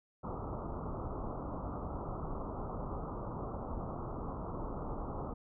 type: low-pass noise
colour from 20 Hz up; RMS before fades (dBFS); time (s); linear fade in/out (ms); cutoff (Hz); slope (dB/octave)
pink; -40; 0.23-5.34; 10; 1300; 96
effects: none